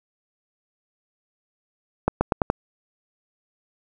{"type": "accelerating click train", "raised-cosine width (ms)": 1, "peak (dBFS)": -4, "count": 5, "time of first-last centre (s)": [2.08, 2.501], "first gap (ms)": 130, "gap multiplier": 0.86, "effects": []}